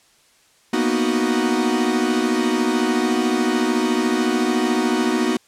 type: chord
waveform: 45% pulse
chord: B major seventh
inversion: third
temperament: equal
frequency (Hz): 233.1 / 246.9 / 311.1 / 370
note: A#3 / B3 / D#4 / F#4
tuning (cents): 0 / 0 / 0 / 0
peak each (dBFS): -24 / -22 / -23 / -23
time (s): 0.73-5.37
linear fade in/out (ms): 5
effects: white hiss -56 dBFS RMS until 5.47 s + low-pass 9000 Hz 12 dB/octave